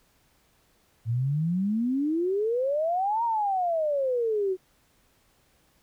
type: exponential two-way sweep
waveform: sine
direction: up then down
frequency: 110 to 950 to 364 Hz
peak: -23 dBFS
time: 1.05-4.57 s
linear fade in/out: 50 ms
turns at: 3.24 s
effects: pink hiss -65 dBFS RMS until 5.82 s